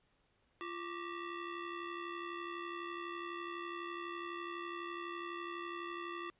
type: ring-modulated tone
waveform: sawtooth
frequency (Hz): 762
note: G5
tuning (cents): -49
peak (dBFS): -34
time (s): 0.61-6.3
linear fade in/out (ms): 0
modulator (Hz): 417
effects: pink hiss -75 dBFS RMS until 6.39 s + resampled to 8000 Hz